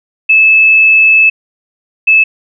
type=tone pair in turn; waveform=sine; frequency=2611 / 2611 Hz; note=E7 / E7; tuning=-17 / -17 cents; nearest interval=unison; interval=0 cents; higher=neither; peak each=-3 dBFS; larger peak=neither; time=0.29-1.3 / 2.07-2.24 s; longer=first; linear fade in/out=10 ms; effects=none